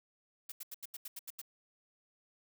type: noise bursts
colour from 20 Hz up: blue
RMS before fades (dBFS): -44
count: 9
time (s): 0.49-1.416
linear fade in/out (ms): 5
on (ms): 30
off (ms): 82
effects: none